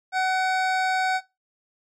25% pulse tone, 750 Hz, F#5, 23 cents sharp, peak -17 dBFS, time 0.12-1.21 s, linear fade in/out 50 ms, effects noise-tail reverb RT60 0.2 s tail -18 dB re dry + low-pass 5000 Hz 12 dB/octave

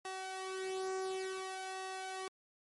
sawtooth tone with flanger, 378.4 Hz, F#4, 39 cents sharp, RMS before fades -41 dBFS, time 0.05-2.28 s, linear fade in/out 2 ms, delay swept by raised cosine 1.1 to 2.5 ms, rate 0.56 Hz, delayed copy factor +0.65, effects MP3 48 kbps

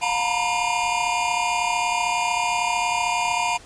square tone cluster, 711 / 910 / 943 / 979 / 2422 Hz, F5 / A#5 / A#5 / B5 / D#7, +31 / -42 / +20 / -15 / -47 cents, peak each -28 dBFS, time 0.01-3.58 s, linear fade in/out 20 ms, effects pink hiss -46 dBFS RMS until 3.65 s + resampled to 22050 Hz

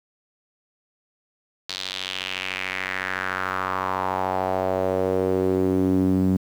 sawtooth tone with band-pass filter sweep, 93.7 Hz, F#2, 22 cents sharp, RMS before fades -24 dBFS, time 1.69-6.37 s, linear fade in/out 5 ms, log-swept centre 4200 to 220 Hz, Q 3, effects 8-bit

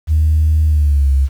sine tone with pitch glide, 77.78 to 68.1 Hz, D#2 to C#2, 0 to -30 cents, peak -8 dBFS, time 0.07-1.29 s, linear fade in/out 50 ms, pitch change -230 cents, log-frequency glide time 0.65-1.11 s, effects tanh soft clip ceiling -5 dBFS + 7-bit

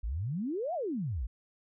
sine exponential two-way sweep, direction up then down, 48.43 to 748 to 48.43 Hz, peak -31 dBFS, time 0.03-1.27 s, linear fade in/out 10 ms, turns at 0.74 s, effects none

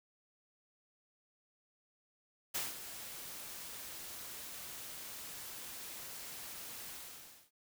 white noise with ADSR envelope, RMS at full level -36 dBFS, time 2.54-7.51 s, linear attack 13 ms, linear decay 180 ms, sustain -11 dB, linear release 600 ms, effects none

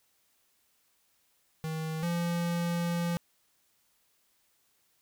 square tone pair in turn, 158.9 / 171.56 Hz, D#3 / F3, +37 / -31 cents, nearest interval minor second, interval 132 cents, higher second, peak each -33 / -29 dBFS, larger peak second, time 1.64-2.03 / 2.03-3.17 s, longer second, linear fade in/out 0 ms, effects white hiss -71 dBFS RMS until 5.01 s

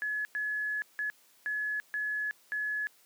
sine tone bursts at uneven times, 1701 Hz, G#6, 41 cents sharp, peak -30 dBFS, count 6, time 0.02-0.25 / 0.35-0.82 / 0.99-1.1 / 1.46-1.8 / 1.94-2.31 / 2.52-2.87 s, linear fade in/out 0 ms, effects white hiss -63 dBFS RMS until 3.05 s + high-pass 200 Hz 12 dB/octave

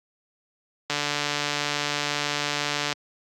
click train, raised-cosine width 0.2 ms, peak -8 dBFS, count 297, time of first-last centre 0.9-2.927 s, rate 146 Hz, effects high-pass 100 Hz 12 dB/octave + Opus 48 kbps

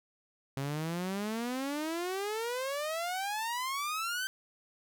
sawtooth exponential sweep, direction up, 133.8 to 1562 Hz, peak -29 dBFS, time 0.57-4.27 s, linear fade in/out 0 ms, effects none

